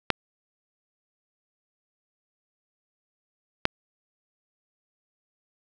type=clicks; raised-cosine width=0.3 ms; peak=-3 dBFS; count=2; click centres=0.103 / 3.654 s; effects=none